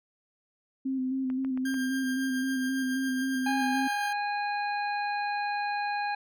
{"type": "tone with vibrato", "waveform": "sine", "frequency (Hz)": 261.6, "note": "C4", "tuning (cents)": 0, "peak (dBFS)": -27, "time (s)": [0.85, 3.88], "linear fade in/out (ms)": 10, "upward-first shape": "square", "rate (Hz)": 3.8, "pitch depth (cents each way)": 25}
{"type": "clicks", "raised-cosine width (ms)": 0.5, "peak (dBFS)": -30, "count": 4, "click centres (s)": [1.301, 1.448, 1.575, 1.742]}
{"type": "tone with tremolo", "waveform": "40% pulse", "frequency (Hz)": 1598, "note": "G6", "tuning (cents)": 33, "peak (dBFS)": -32, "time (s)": [1.65, 4.13], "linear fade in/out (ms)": 5, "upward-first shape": "sine", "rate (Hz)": 7.2, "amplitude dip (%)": 35}
{"type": "harmonic tone", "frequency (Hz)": 822, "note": "G#5", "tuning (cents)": -18, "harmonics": [1, 2, 3, 5], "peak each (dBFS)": [-29, -35, -39, -43], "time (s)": [3.46, 6.15], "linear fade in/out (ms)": 5}
{"effects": []}